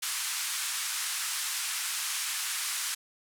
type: band-pass noise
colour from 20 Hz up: white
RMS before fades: -33 dBFS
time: 0.02-2.95 s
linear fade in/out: 10 ms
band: 1100 to 11000 Hz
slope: 24 dB/octave
effects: none